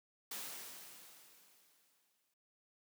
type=noise with exponential decay; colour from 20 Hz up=white; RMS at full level=-43 dBFS; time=0.31-2.34 s; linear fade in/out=5 ms; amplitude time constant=440 ms; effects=high-pass 150 Hz 12 dB/octave